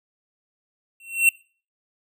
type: tone with exponential growth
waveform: square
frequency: 2717 Hz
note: F7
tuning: 48 cents flat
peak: -11 dBFS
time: 1-1.29 s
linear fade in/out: 2 ms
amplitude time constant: 63 ms
effects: noise-tail reverb RT60 0.4 s tail -23 dB re dry